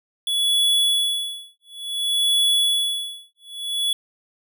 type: tone with tremolo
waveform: square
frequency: 3398 Hz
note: G#7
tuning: 39 cents sharp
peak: -16 dBFS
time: 0.27-3.93 s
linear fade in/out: 2 ms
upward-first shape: sine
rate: 0.57 Hz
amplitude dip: 100%
effects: none